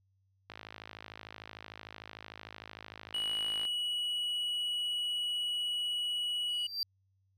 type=click train; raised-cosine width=0.3 ms; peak=-28 dBFS; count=169; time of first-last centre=0.5-3.652 s; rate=53.3 Hz
type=tone; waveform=triangle; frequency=2929 Hz; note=F#7; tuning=18 cents flat; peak=-30 dBFS; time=3.14-6.67 s; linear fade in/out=5 ms
type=tone with exponential growth; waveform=triangle; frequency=4699 Hz; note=D8; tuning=in tune; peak=-27 dBFS; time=6.49-6.83 s; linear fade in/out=1 ms; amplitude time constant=72 ms
effects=added 96 Hz sine -70 dBFS peak until 7.37 s